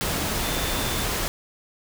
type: tone in noise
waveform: sine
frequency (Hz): 3542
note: A7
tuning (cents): +11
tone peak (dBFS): -35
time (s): 0.44-1.04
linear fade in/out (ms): 0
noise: pink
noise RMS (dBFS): -26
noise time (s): 0.01-1.28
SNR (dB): -12
effects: none